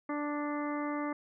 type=harmonic tone; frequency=293.7 Hz; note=D4; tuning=in tune; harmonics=1 / 2 / 3 / 4 / 5 / 6 / 7; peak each=-34 / -40 / -42 / -40 / -50 / -48 / -46 dBFS; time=0.09-1.13 s; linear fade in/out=5 ms; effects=none